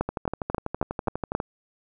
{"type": "two click trains", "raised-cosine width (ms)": 1, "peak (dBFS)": [-14, -9], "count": [17, 6], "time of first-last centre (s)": [[0.09, 1.401], [0.01, 1.35]], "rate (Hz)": [12.2, 3.73], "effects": []}